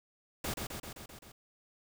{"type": "noise with echo", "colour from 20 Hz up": "pink", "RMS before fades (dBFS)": -36, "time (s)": [0.44, 0.54], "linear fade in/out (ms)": 5, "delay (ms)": 130, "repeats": 6, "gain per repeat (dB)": -3, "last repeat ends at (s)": 1.32, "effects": []}